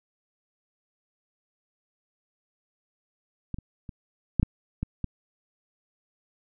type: clicks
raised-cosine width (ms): 5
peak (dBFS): -19 / -25 / -26 / -9 / -9 / -16 / -16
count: 7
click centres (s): 3.543 / 3.586 / 3.892 / 4.397 / 4.43 / 4.83 / 5.043
effects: none